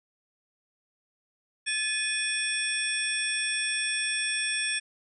sine tone cluster, 1732 / 2483 / 3437 / 5480 / 8520 Hz, A6 / D#7 / A7 / F8 / C9, -28 / -4 / -41 / -34 / +30 cents, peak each -32 / -31 / -35 / -35 / -33 dBFS, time 1.66-4.8 s, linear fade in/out 20 ms, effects none

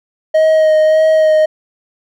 triangle tone with vibrato, 627 Hz, D#5, 13 cents sharp, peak -5 dBFS, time 0.34-1.46 s, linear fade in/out 10 ms, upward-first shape sine, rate 1.7 Hz, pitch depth 16 cents each way, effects none

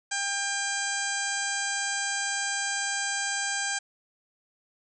harmonic tone with a mistuned harmonic, 798 Hz, G5, 31 cents sharp, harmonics 1 / 2 / 3 / 4 / 5 / 6 / 7 / 8 / 9 / 10, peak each -36 / -31 / -39 / -39 / -43 / -38 / -44 / -36 / -38 / -36 dBFS, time 0.11-3.79 s, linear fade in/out 10 ms, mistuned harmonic 8, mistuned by -17 cents, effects none

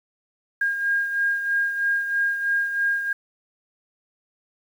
sine beating tone pair, 1618 / 1621.1 Hz, G#6 / G#6, -46 / -42 cents, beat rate 3.1 Hz, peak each -21 / -29 dBFS, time 0.61-3.13 s, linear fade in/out 5 ms, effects 8-bit

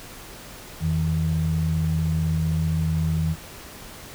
sine tone pair together, 84.42 / 160 Hz, E2 / D#3, +42 / +49 cents, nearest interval major seventh, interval 1107 cents, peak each -24 / -21 dBFS, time 0.8-3.36 s, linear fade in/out 50 ms, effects tanh soft clip ceiling -12 dBFS + pink hiss -41 dBFS RMS until 4.14 s

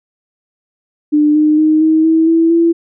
sine tone with pitch steps, 298.9 / 304.7 / 310.5 / 316.5 / 322.6 / 328.8 / 335.1 Hz, D4 / D#4 / D#4 / D#4 / E4 / E4 / E4, +31 / -36 / -3 / +30 / -37 / -4 / +29 cents, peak -7 dBFS, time 1.12-2.73 s, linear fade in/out 20 ms, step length 230 ms, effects none

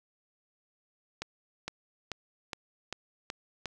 accelerating click train, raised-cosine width 0.2 ms, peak -18 dBFS, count 7, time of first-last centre 1.22-3.657 s, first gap 460 ms, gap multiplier 0.95, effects none

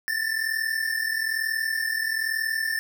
square tone pair together, 1760 / 1801.1 Hz, A6 / A6, 0 / +40 cents, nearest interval unison, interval 40 cents, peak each -28 dBFS, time 0.08-2.79 s, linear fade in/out 0 ms, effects none

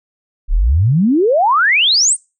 sine exponential sweep, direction up, 31.29 to 9360 Hz, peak -9 dBFS, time 0.48-2.17 s, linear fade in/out 50 ms, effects noise-tail reverb RT60 0.3 s tail -26 dB re dry

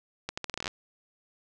accelerating click train, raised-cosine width 0.2 ms, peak -15 dBFS, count 12, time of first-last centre 0.29-0.678 s, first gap 85 ms, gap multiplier 0.8, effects resampled to 24000 Hz + 8-bit

